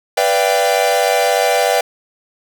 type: chord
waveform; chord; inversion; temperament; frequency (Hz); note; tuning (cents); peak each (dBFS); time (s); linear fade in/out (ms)
45% pulse; G dominant seventh; first; equal with one note detuned; 493.9 / 587.3 / 687.3 / 784; B4 / D5 / F5 / G5; 0 / 0 / -28 / 0; -18; 0.17-1.81; 5
effects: none